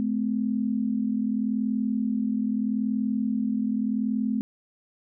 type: tone pair together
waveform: sine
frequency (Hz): 214.9 / 255.7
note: A3 / C4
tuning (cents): -41 / -40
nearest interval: minor third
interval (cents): 301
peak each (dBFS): -25 / -27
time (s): 0-4.41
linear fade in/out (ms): 0
effects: none